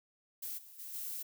violet noise with level steps, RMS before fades -41 / -55 / -46 / -41 dBFS, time 0.42-1.23 s, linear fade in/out 10 ms, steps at 0.57 / 0.78 / 0.93 s, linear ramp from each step 20 ms, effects none

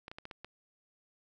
clicks, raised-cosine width 0.3 ms, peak -28 dBFS, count 6, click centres 0.081 / 0.115 / 0.185 / 0.254 / 0.312 / 0.446 s, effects none

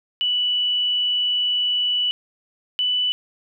sine tone pair in turn, 2960 / 2981 Hz, F#7 / F#7, 0 / +12 cents, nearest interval unison, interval 12 cents, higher second, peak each -18 dBFS, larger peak neither, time 0.21-2.11 / 2.79-3.12 s, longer first, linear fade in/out 0 ms, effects none

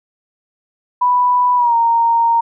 sine tone with pitch glide, 987.8 to 927 Hz, B5 to A#5, 0 to -10 cents, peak -10 dBFS, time 1.01-2.41 s, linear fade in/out 10 ms, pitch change -110 cents, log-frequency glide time 1.56-1.75 s, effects none

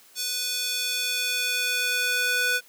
square tone with high-pass filter sweep, 494.6 Hz, B4, 3 cents sharp, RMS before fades -26 dBFS, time 0.15-2.61 s, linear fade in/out 50 ms, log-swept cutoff 4600 to 1400 Hz, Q 1.3, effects white hiss -54 dBFS RMS until 2.68 s + high-pass 200 Hz 12 dB/octave

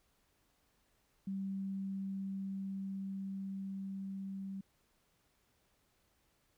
sine tone with level ramp, 194 Hz, G3, 18 cents flat, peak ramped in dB -36 to -40 dBFS, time 1.27-4.61 s, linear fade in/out 5 ms, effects pink hiss -75 dBFS RMS until 6.57 s

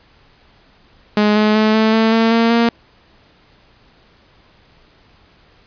sawtooth tone with pitch steps, 209.8 / 213 / 216.2 / 219.5 / 222.8 / 226.2 / 229.6 / 233.1 Hz, G#3 / G#3 / A3 / A3 / A3 / A3 / A#3 / A#3, +18 / +44 / -30 / -4 / +22 / +48 / -26 / 0 cents, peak -7 dBFS, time 1.17-2.69 s, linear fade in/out 2 ms, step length 190 ms, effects pink hiss -51 dBFS RMS until 5.66 s + resampled to 11025 Hz

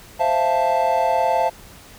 triangle chord, F major seventh, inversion second, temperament equal, 523.3 / 659.3 / 698.5 / 880 Hz, C5 / E5 / F5 / A5, 0 / 0 / 0 / 0 cents, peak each -22 / -20 / -20 / -18 dBFS, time 0.19-1.5 s, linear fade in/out 20 ms, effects pink hiss -44 dBFS RMS until 1.98 s

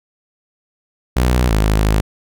sawtooth tone pair in turn, 61.74 / 52.92 Hz, B1 / G#1, 0 / +33 cents, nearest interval minor third, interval 267 cents, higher first, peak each -8 dBFS, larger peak neither, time 1.16-1.5 / 1.5-2.01 s, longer second, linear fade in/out 10 ms, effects none

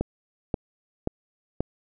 click train, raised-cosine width 2 ms, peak -11 dBFS, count 4, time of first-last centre 0.01-1.606 s, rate 1.88 Hz, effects none

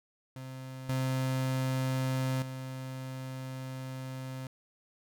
35% pulse tone with level steps, 130.81 Hz, C3, in tune, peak -39 / -27 / -36 dBFS, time 0.36-4.47 s, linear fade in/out 2 ms, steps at 0.89 / 2.42 s, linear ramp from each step 2 ms, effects none

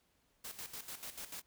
white noise with tremolo, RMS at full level -45 dBFS, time 0.44-1.42 s, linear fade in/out 10 ms, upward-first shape square, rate 6.8 Hz, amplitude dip 70%, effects pink hiss -75 dBFS RMS until 1.46 s

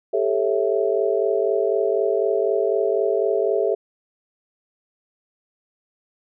sine chord, A dominant seventh, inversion third, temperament just, 396 / 440 / 550 / 660 Hz, G4 / A4 / C#5 / E5, +18 / 0 / -14 / +2 cents, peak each -22 / -22 / -26 / -24 dBFS, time 0.13-3.75 s, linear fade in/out 10 ms, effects none

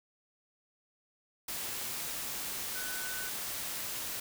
sine tone in noise, 1500 Hz, F#6, 23 cents sharp, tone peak -41 dBFS, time 2.75-3.29 s, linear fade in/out 5 ms, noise white, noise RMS -38 dBFS, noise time 1.48-4.2 s, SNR -6 dB, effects none

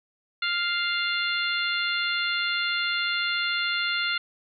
harmonic tone, 698.5 Hz, F5, in tune, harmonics 2 / 3 / 4 / 5 / 6, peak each -28 / -30 / -31 / -32 / -33 dBFS, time 0.42-4.18 s, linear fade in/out 5 ms, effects none

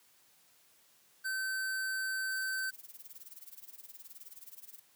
square tone, 1540 Hz, G6, 31 cents flat, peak -34 dBFS, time 1.24-2.71 s, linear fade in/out 20 ms
violet noise with tremolo, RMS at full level -48 dBFS, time 2.31-4.8 s, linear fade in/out 10 ms, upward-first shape sine, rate 19 Hz, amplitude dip 95%
effects white hiss -66 dBFS RMS until 4.95 s + high-pass 100 Hz 12 dB/octave

